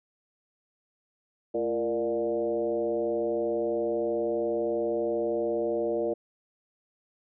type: tone with frequency modulation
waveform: sine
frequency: 466.2 Hz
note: A#4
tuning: in tune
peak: -25 dBFS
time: 1.54-6.14 s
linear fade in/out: 10 ms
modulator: 123 Hz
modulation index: 1.3
effects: none